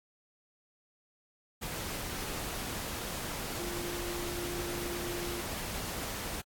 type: tone in noise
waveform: sine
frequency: 349.2 Hz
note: F4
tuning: in tune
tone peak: -38 dBFS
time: 3.58-5.42 s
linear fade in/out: 20 ms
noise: pink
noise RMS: -38 dBFS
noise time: 1.61-6.42 s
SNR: -3 dB
effects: AAC 64 kbps